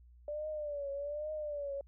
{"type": "tone with vibrato", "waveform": "sine", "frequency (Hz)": 586, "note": "D5", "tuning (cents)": -4, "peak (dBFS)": -36, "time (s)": [0.28, 1.81], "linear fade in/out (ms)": 2, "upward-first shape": "triangle", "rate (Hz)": 1.2, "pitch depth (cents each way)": 100, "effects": ["added 60 Hz sine -56 dBFS peak until 1.87 s"]}